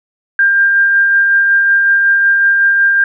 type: tone with tremolo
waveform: sine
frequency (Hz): 1596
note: G6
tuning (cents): +31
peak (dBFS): -6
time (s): 0.39-3.04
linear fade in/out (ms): 2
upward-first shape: sine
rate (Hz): 5.4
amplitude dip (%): 25
effects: none